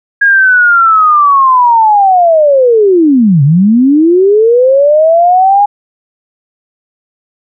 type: linear two-way sweep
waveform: sine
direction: down then up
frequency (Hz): 1645 to 133.3 to 828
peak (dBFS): -3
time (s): 0.21-5.66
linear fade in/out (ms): 10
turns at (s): 3.43
effects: none